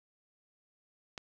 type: click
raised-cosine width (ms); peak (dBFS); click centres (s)
0.2; -23; 1.178
effects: none